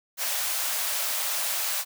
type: high-pass noise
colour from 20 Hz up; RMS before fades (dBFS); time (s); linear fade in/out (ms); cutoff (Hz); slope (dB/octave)
white; -28; 0.17-1.85; 50; 540; 48
effects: none